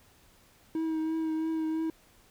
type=tone with vibrato; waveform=triangle; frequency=319.2 Hz; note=D#4; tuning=44 cents sharp; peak=-26 dBFS; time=0.75-1.9 s; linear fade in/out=2 ms; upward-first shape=triangle; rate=3 Hz; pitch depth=24 cents each way; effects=pink hiss -61 dBFS RMS until 2.3 s